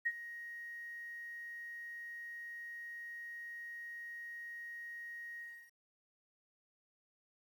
sine tone with ADSR envelope, 1878 Hz, A#6, 12 cents sharp, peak -29 dBFS, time 0.05-5.72 s, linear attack 16 ms, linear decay 49 ms, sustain -15 dB, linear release 320 ms, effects 11-bit

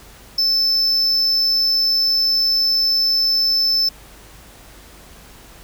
triangle tone, 5274 Hz, E8, in tune, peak -13 dBFS, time 0.38-3.89 s, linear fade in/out 5 ms, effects added 50 Hz sine -46 dBFS peak until 5.63 s + pink hiss -44 dBFS RMS until 5.63 s

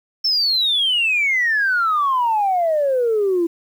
sine exponential sweep, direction down, 5400 to 329.8 Hz, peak -14 dBFS, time 0.24-3.47 s, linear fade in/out 10 ms, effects tanh soft clip ceiling -11 dBFS + 8-bit

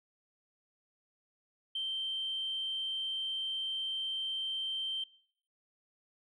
sine tone, 3128 Hz, G7, 4 cents flat, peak -32 dBFS, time 1.75-5.04 s, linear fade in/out 5 ms, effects noise-tail reverb RT60 0.6 s tail -23 dB re dry + tanh soft clip ceiling -28 dBFS

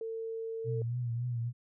sine tone, 450.1 Hz, A4, 39 cents sharp, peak -35 dBFS, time 0.01-0.82 s, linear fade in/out 2 ms
sine tone with vibrato, 120 Hz, B2, 49 cents flat, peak -31 dBFS, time 0.64-1.53 s, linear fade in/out 50 ms, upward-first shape triangle, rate 3.6 Hz, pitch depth 69 cents each way
effects none

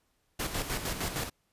pink noise with tremolo, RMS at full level -32 dBFS, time 0.39-1.3 s, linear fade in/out 10 ms, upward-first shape square, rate 6.5 Hz, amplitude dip 55%, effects pink hiss -74 dBFS RMS until 1.52 s + resampled to 32000 Hz

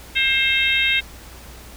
harmonic tone, 531 Hz, C5, 25 cents sharp, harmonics 3 / 4 / 5 / 6 / 7, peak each -26 / -20 / -21 / -24 / -23 dBFS, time 0.15-1.01 s, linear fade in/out 20 ms, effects added 60 Hz sine -41 dBFS peak until 1.76 s + pink hiss -42 dBFS RMS until 1.76 s

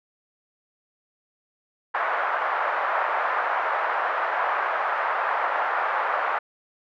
white band-pass noise, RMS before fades -25 dBFS, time 1.94-6.39 s, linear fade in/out 10 ms, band 620 to 1500 Hz, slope 24 dB/octave, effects none

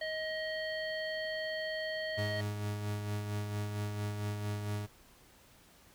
harmonic tone, 630 Hz, D#5, 21 cents sharp, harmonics 1 / 3 / 5 / 7, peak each -37 / -39 / -46 / -46 dBFS, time 0.01-2.41 s, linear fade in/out 5 ms
40% pulse tone with tremolo, 103.83 Hz, G#2, in tune, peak -32 dBFS, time 2.17-4.87 s, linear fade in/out 20 ms, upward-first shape sine, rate 4.4 Hz, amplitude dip 40%
effects pink hiss -61 dBFS RMS until 5.94 s

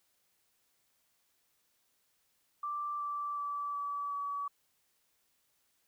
sine tone with pitch steps, 1174.7 / 1165.9 / 1157.2 / 1148.5 / 1139.9 Hz, D6 / D6 / D6 / D6 / C#6, 0 / -13 / -26 / -39 / +48 cents, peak -34 dBFS, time 2.63-4.48 s, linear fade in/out 5 ms, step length 370 ms, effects white hiss -75 dBFS RMS until 5.87 s

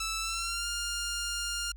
10% pulse tone with pitch glide, 1318.5 to 1405 Hz, E6 to F6, 0 to +10 cents, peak -23 dBFS, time 0-1.72 s, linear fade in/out 5 ms, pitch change +110 cents, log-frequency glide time 0.2-0.67 s, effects added 51 Hz sine -43 dBFS peak until 1.76 s

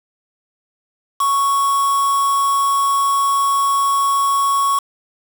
triangle tone with quantisation, 1108.7 Hz, C#6, in tune, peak -12 dBFS, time 1.2-4.79 s, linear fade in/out 5 ms, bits 4, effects none

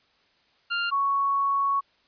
25% pulse / sine tone pair in turn, 1396.9 / 1111.3 Hz, F6 / C#6, 0 / +4 cents, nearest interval major third, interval 396 cents, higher first, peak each -21 dBFS, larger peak neither, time 0.7-0.91 / 0.91-1.81 s, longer second, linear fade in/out 20 ms, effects white hiss -64 dBFS RMS until 2.07 s + resampled to 11025 Hz

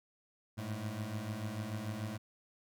25% pulse beating tone pair, 102.9 / 109.7 Hz, G#2 / A2, -16 / -5 cents, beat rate 6.8 Hz, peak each -38 / -36 dBFS, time 0.57-2.18 s, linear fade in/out 20 ms, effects none

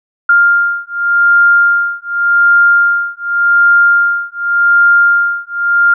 sine beating tone pair, 1400 / 1400.87 Hz, F6 / F6, +4 / +5 cents, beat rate 0.87 Hz, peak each -10 dBFS, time 0.29-5.94 s, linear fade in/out 5 ms, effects none

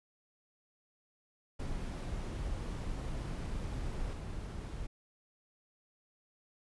brown noise with level steps, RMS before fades -38 / -41 dBFS, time 1.59-4.87 s, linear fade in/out 10 ms, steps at 4.13 s, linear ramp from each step 2 ms, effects resampled to 24000 Hz

